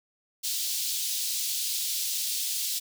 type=high-pass noise; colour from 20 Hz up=pink; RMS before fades=-30 dBFS; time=0.43-2.8 s; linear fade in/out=20 ms; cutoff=3600 Hz; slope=24 dB/octave; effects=none